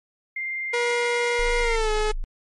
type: tone with vibrato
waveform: sine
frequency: 2100 Hz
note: C7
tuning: 6 cents sharp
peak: -26 dBFS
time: 0.36-1.76 s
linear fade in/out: 5 ms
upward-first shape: sine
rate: 20 Hz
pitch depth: 15 cents each way
type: tone with pitch glide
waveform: sawtooth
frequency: 479.1 to 426.8 Hz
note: A#4 to G#4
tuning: +47 to +47 cents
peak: -18 dBFS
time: 0.73-2.12 s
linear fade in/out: 10 ms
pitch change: -200 cents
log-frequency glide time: 1.61-1.91 s
type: tone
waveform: sine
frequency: 27 Hz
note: A0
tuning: 32 cents flat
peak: -24 dBFS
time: 1.39-2.24 s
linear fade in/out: 0 ms
effects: low-pass 8000 Hz 12 dB/octave + MP3 48 kbps